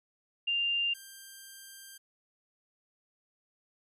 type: tone pair in turn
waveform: sine / 5% pulse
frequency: 2794 / 1583.6 Hz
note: F7 / G6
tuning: 0 / +17 cents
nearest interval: minor seventh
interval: 983 cents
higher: first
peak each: -27 / -36 dBFS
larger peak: first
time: 0.47-0.94 / 0.94-1.98 s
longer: second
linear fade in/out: 10 ms
effects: resampled to 32000 Hz